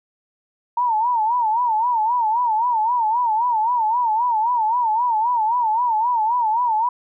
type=tone with vibrato; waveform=sine; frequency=921 Hz; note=A#5; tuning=21 cents flat; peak=-16 dBFS; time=0.77-6.89 s; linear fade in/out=5 ms; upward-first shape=sine; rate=3.8 Hz; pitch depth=130 cents each way; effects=none